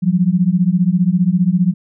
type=beating tone pair; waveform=sine; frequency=172.4 / 187.4 Hz; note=F3 / F#3; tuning=-22 / +22 cents; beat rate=15 Hz; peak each=-14 dBFS; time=0.02-1.74 s; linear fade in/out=20 ms; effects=none